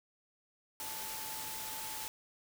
sine tone in noise, 874 Hz, A5, 12 cents flat, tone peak -48 dBFS, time 0.8-2.08 s, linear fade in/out 0 ms, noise white, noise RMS -42 dBFS, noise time 0.8-2.08 s, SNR -9 dB, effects none

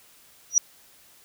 sine tone with exponential growth, 5810 Hz, F#8, 32 cents flat, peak -10 dBFS, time 0.5-0.58 s, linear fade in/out 1 ms, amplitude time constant 16 ms, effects white hiss -55 dBFS RMS until 1.24 s

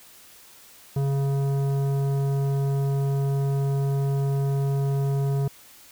triangle tone with tanh clipping, 138.4 Hz, C#3, 2 cents flat, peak -23 dBFS, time 0.96-5.48 s, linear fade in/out 5 ms, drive 17 dB, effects white hiss -50 dBFS RMS until 5.91 s

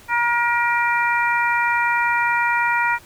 harmonic tone, 474.6 Hz, A#4, 31 cents sharp, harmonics 2 / 3 / 4 / 5, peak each -20 / -22 / -23 / -24 dBFS, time 0.08-2.99 s, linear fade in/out 50 ms, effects pink hiss -47 dBFS RMS until 3.05 s

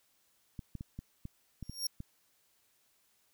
clicks, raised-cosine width 5 ms, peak -29 dBFS, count 8, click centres 0.592 / 0.753 / 0.809 / 0.99 / 1.254 / 1.627 / 1.696 / 2.004 s
sawtooth tone with exponential growth, 5570 Hz, F8, 5 cents flat, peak -27 dBFS, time 1.62-1.87 s, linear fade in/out 5 ms, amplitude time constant 54 ms
effects white hiss -72 dBFS RMS until 3.33 s

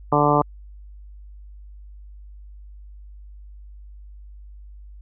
harmonic tone, 146.83 Hz, D3, in tune, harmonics 1 / 2 / 3 / 4 / 5 / 6 / 7 / 8, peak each -23 / -23 / -23 / -23 / -23 / -23 / -23 / -23 dBFS, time 0.12-0.42 s, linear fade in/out 5 ms, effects added 50 Hz sine -39 dBFS peak until 5.01 s

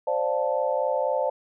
sine chord, D minor seventh, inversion third, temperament equal, 523.3 / 587.3 / 698.5 / 880 Hz, C5 / D5 / F5 / A5, 0 / 0 / 0 / 0 cents, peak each -26 / -26 / -32 / -29 dBFS, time 0.07-1.3 s, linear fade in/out 5 ms, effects none

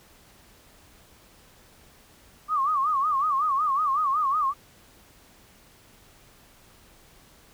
sine tone with vibrato, 1158 Hz, D6, 25 cents flat, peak -21 dBFS, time 2.48-4.54 s, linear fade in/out 50 ms, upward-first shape sine, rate 5.4 Hz, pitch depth 150 cents each way, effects pink hiss -55 dBFS RMS until 7.53 s

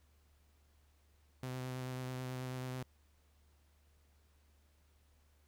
sawtooth tone with vibrato, 128 Hz, C3, 38 cents flat, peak -36 dBFS, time 1.43-2.83 s, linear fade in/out 2 ms, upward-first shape sine, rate 9.2 Hz, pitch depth 14 cents each way, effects added 73 Hz sine -67 dBFS peak until 5.47 s + pink hiss -75 dBFS RMS until 5.47 s

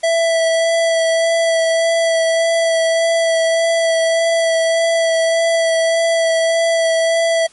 square tone with vibrato, 659.3 Hz, E5, in tune, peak -13 dBFS, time 0.03-7.47 s, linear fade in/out 10 ms, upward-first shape sine, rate 1.7 Hz, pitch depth 13 cents each way, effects white hiss -48 dBFS RMS until 7.52 s + MP3 48 kbps

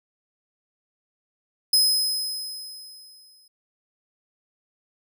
sawtooth tone with exponential decay, 5080 Hz, D#8, 35 cents sharp, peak -12 dBFS, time 1.73-3.48 s, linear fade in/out 5 ms, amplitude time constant 380 ms, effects none

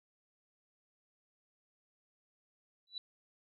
sine tone with exponential growth, 3951 Hz, B7, in tune, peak -35 dBFS, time 2.87-2.98 s, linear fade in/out 2 ms, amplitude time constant 22 ms, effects none

